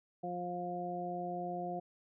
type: harmonic tone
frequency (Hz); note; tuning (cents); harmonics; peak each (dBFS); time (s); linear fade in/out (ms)
176.9; F3; +23; 1 / 2 / 3 / 4; -43 / -43 / -45 / -39; 0.23-1.8; 10
effects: none